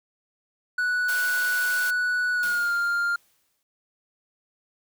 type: tone with pitch glide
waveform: triangle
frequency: 1477 to 1399.8 Hz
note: F#6 to F6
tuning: -3 to +4 cents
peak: -20 dBFS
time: 0.78-3.16 s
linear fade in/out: 5 ms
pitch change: -93 cents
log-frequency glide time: 2.33-2.72 s
type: high-pass noise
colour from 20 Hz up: white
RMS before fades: -34 dBFS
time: 1.08-1.91 s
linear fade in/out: 10 ms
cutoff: 480 Hz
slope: 12 dB/octave
type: noise with exponential decay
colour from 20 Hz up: white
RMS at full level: -36 dBFS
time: 2.43-3.63 s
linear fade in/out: 1 ms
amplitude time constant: 260 ms
effects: none